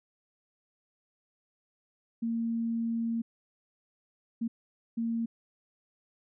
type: tone bursts at uneven times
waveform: sine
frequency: 229.9 Hz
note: A#3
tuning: 24 cents flat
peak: -28 dBFS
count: 3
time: 2.22-3.22 / 4.41-4.48 / 4.97-5.26 s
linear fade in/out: 10 ms
effects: none